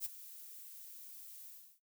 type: noise with ADSR envelope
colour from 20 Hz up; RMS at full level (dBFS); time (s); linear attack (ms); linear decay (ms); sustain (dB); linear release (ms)
violet; -37; 0-1.8; 53; 17; -15; 330
effects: noise-tail reverb RT60 0.2 s tail -26 dB re dry